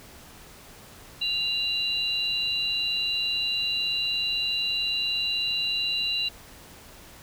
sine tone pair together, 2794 / 3965 Hz, F7 / B7, 0 / +6 cents, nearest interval tritone, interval 606 cents, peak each -27 dBFS, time 1.21-6.29 s, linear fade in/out 10 ms, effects pink hiss -48 dBFS RMS until 7.22 s

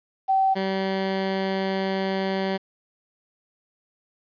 sine / 15% pulse tone pair in turn, 770 / 192.02 Hz, G5 / G3, -31 / -35 cents, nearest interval 2 octaves, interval 2404 cents, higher first, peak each -17 / -17 dBFS, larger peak neither, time 0.28-0.55 / 0.55-2.58 s, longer second, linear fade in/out 20 ms, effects resampled to 11025 Hz + 9-bit

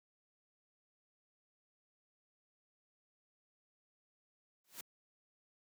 white noise with exponential growth, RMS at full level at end -42 dBFS, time 4.64-4.81 s, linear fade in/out 5 ms, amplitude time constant 35 ms, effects high-pass 150 Hz 12 dB/octave

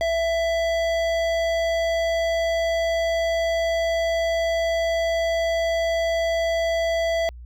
sine tone with hard clipping, 664 Hz, E5, 12 cents sharp, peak -22 dBFS, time 0.01-7.29 s, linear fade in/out 0 ms, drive 14 dB, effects added 60 Hz sine -37 dBFS peak until 7.45 s

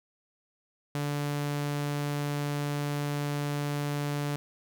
sawtooth tone, 145.2 Hz, D3, 19 cents flat, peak -25 dBFS, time 0.95-4.36 s, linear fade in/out 0 ms, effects none

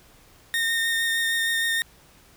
30% pulse tone with vibrato, 1834 Hz, A#6, 29 cents flat, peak -19 dBFS, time 0.54-1.82 s, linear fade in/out 0 ms, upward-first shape sine, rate 6.5 Hz, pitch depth 12 cents each way, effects pink hiss -54 dBFS RMS until 2.36 s

